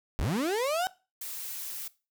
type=linear sweep; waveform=35% pulse; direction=up; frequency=34.26 to 767 Hz; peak=-25 dBFS; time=0.19-0.87 s; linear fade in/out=0 ms
type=noise; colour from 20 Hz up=blue; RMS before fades=-38 dBFS; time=1.21-1.88 s; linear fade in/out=5 ms
effects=noise-tail reverb RT60 0.3 s tail -19 dB re dry